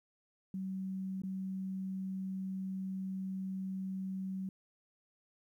sine tone with dropouts, 190 Hz, F#3, 46 cents sharp, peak -36 dBFS, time 0.54-4.49 s, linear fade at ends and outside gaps 2 ms, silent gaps 1.219-1.235 s, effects 12-bit

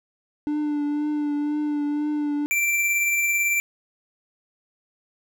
triangle tone with vibrato, 295.6 Hz, D4, 11 cents sharp, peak -20 dBFS, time 0.47-2.46 s, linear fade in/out 0 ms, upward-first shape triangle, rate 2 Hz, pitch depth 29 cents each way
square tone with tremolo, 2349 Hz, D7, in tune, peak -19 dBFS, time 2.51-3.6 s, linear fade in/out 0 ms, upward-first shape triangle, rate 18 Hz, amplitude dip 30%
effects none

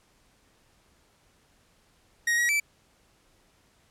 45% pulse tone with pitch steps, 1880 / 1910 / 2320 Hz, A#6 / A#6 / D7, +14 / +42 / -22 cents, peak -22 dBFS, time 2.27-2.6 s, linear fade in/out 5 ms, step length 110 ms, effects pink hiss -64 dBFS RMS until 3.9 s + low-pass 11000 Hz 12 dB/octave

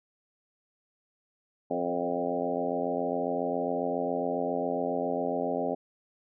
harmonic tone with a mistuned harmonic, 87.31 Hz, F2, in tune, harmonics 2 / 3 / 4 / 5 / 6 / 7 / 8 / 9, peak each -41 / -34 / -39 / -34 / -35 / -34 / -36 / -37 dBFS, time 1.7-5.75 s, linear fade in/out 10 ms, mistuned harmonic 6, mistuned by +23 cents, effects none

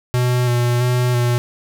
square tone with vibrato, 122.6 Hz, B2, 12 cents flat, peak -15 dBFS, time 0.14-1.38 s, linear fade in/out 0 ms, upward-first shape square, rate 1.5 Hz, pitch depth 20 cents each way, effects none

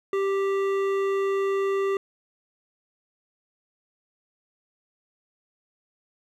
sine tone with hard clipping, 392 Hz, G4, in tune, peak -24 dBFS, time 0.13-1.97 s, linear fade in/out 2 ms, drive 12 dB, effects none

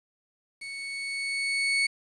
35% pulse tone with level ramp, 2217 Hz, C#7, in tune, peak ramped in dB -35 to -20 dBFS, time 0.61-1.87 s, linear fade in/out 10 ms, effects resampled to 22050 Hz + 9-bit

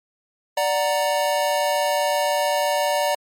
square chord, D augmented, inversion none, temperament equal, 587.3 / 740 / 932.3 Hz, D5 / F#5 / A#5, 0 / 0 / 0 cents, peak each -22 / -26 / -25 dBFS, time 0.57-3.15 s, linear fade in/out 5 ms, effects MP3 64 kbps

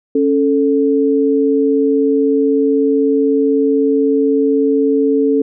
sine tone pair together, 276.1 / 440 Hz, C#4 / A4, -7 / 0 cents, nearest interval minor sixth, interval 807 cents, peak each -13 dBFS, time 0.15-5.42 s, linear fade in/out 5 ms, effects none

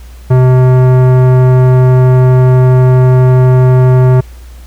sine tone with tanh clipping, 127.7 Hz, C3, 42 cents flat, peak -5 dBFS, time 0.3-4.21 s, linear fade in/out 10 ms, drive 17 dB, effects added 60 Hz sine -28 dBFS peak until 4.66 s + pink hiss -42 dBFS RMS until 4.66 s

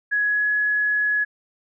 sine tone with pitch glide, 1675 to 1688.6 Hz, G#6 to G#6, +14 to +28 cents, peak -18 dBFS, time 0.11-1.25 s, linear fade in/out 20 ms, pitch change +14 cents, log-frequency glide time 0.25-0.49 s, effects none

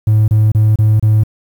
triangle tone bursts, 107.8 Hz, A2, 35 cents flat, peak -4 dBFS, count 5, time 0.07-1.236 s, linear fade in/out 5 ms, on 210 ms, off 29 ms, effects tanh soft clip ceiling -2 dBFS + 7-bit

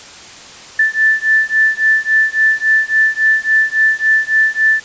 sine beating tone pair, 1760 / 1763.6 Hz, A6 / A6, 0 / +4 cents, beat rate 3.6 Hz, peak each -13 dBFS, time 0.79-4.8 s, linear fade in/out 5 ms, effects white hiss -35 dBFS RMS until 4.84 s + resampled to 16000 Hz

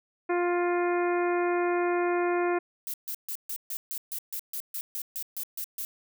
harmonic tone, 351.3 Hz, F4, 10 cents sharp, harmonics 1 / 2 / 3 / 4 / 5 / 6 / 7, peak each -25 / -31 / -35 / -37 / -39 / -41 / -42 dBFS, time 0.29-2.59 s, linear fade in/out 10 ms
violet noise bursts, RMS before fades -34 dBFS, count 15, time 2.87-5.85 s, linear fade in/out 0 ms, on 68 ms, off 140 ms
effects none

